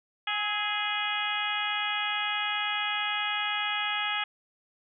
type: harmonic tone with a mistuned harmonic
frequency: 415.3 Hz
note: G#4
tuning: in tune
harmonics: 2 / 3 / 4 / 5 / 6 / 7 / 8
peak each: -35 / -35 / -35 / -35 / -35 / -35 / -35 dBFS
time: 0.27-4.24 s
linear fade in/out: 5 ms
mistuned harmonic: 3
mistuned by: +47 cents
effects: none